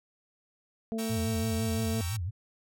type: harmonic tone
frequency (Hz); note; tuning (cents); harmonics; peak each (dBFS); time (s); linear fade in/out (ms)
223.7; A3; +29; 1 / 2 / 3; -31 / -37 / -41; 0.92-2.01; 0
type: chord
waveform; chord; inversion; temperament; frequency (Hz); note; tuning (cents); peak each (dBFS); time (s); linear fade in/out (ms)
5% pulse; G diminished seventh; none; equal with one note detuned; 784 / 932.3 / 1124.9 / 1318.5; G5 / Bb5 / Db6 / Fb6; 0 / 0 / +25 / 0; -32; 0.98-2.17; 10
type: tone with vibrato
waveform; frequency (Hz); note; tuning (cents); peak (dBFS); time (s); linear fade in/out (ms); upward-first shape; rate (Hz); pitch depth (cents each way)
sine; 98; G2; 0; -30; 1.09-2.31; 20; sine; 5.9; 280
effects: none